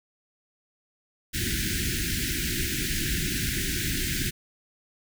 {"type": "band-stop noise", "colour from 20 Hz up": "pink", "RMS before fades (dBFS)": -28, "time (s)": [1.33, 4.31], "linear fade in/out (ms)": 20, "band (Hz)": [380, 1500], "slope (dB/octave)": 96, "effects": []}